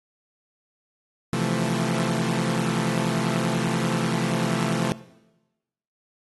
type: chord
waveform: sawtooth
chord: F major seventh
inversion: second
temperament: equal with one note detuned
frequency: 130.81 / 164.81 / 175.12 / 220 Hz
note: C3 / E3 / F3 / A3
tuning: 0 / 0 / +5 / 0 cents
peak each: -24 dBFS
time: 1.33-4.92 s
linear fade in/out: 0 ms
effects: noise-tail reverb RT60 1.0 s tail -18 dB re dry + AAC 32 kbps